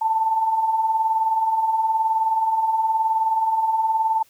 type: beating tone pair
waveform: sine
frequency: 870 / 889 Hz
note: A5 / A5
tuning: -20 / +18 cents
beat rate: 19 Hz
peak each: -27 / -18 dBFS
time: 0.01-4.23 s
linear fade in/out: 10 ms
effects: white hiss -57 dBFS RMS until 4.29 s